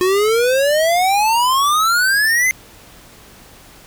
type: exponential sweep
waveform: square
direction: up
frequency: 360 to 2093 Hz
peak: -13 dBFS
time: 0.01-2.51 s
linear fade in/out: 0 ms
effects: pink hiss -43 dBFS RMS until 3.86 s